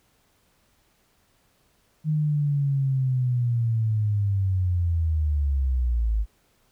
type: linear sweep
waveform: sine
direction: down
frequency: 155.56 to 51.1 Hz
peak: -20 dBFS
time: 2.04-6.26 s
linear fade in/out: 50 ms
effects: pink hiss -65 dBFS RMS until 6.71 s